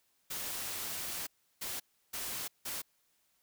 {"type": "noise bursts at uneven times", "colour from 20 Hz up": "white", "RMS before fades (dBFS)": -39, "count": 4, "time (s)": [[0.3, 1.27], [1.61, 1.8], [2.13, 2.48], [2.65, 2.82]], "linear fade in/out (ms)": 10, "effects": ["white hiss -74 dBFS RMS until 3.42 s"]}